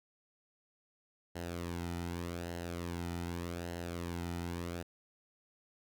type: tone with flanger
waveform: sawtooth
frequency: 86.2 Hz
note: F2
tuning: 22 cents flat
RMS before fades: -40 dBFS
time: 1.35-4.83 s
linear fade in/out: 10 ms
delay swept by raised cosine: 0.84 to 1.84 ms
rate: 0.84 Hz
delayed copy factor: -0.6
effects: none